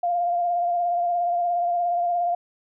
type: tone with vibrato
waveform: sine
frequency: 698.5 Hz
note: F5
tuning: in tune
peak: -20 dBFS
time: 0.03-2.35 s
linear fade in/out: 5 ms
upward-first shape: sine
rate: 17 Hz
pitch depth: 30 cents each way
effects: none